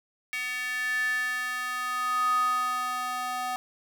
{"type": "tone with high-pass filter sweep", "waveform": "square", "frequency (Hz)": 250, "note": "B3", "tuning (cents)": 21, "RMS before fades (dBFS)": -29, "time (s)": [0.33, 3.56], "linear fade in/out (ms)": 0, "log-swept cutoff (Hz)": [2100, 910], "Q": 8.7, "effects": []}